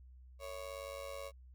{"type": "tone with amplitude modulation", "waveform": "35% pulse", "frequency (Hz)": 555, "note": "C#5", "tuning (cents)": 2, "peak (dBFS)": -38, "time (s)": [0.39, 1.32], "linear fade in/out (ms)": 50, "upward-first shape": "sine", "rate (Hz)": 98.4, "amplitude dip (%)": 80, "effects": ["added 63 Hz sine -54 dBFS peak until 1.54 s"]}